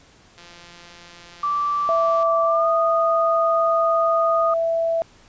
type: click train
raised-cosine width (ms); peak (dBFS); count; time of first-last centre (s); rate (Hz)
0.2; -27; 321; 0.38-2.23; 173
type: tone with pitch glide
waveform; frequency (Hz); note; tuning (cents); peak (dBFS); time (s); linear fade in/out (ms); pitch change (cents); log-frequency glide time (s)
sine; 1166 to 1235.3; D6 to D#6; -13 to -13; -19; 1.43-4.54; 5; +100; 2.45-2.68
type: tone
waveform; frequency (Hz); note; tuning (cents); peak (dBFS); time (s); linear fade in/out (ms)
sine; 662; E5; +7; -18; 1.89-5.02; 0
effects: pink hiss -52 dBFS RMS until 5.28 s + resampled to 16000 Hz